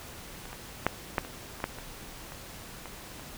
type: clicks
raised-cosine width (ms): 0.5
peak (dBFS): -28 / -26 / -8 / -10 / -27 / -25 / -13 / -26 / -26 / -25 / -30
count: 11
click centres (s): 0.455 / 0.53 / 0.866 / 1.182 / 1.249 / 1.603 / 1.641 / 1.786 / 2.321 / 2.857 / 3.196
effects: pink hiss -45 dBFS RMS until 3.37 s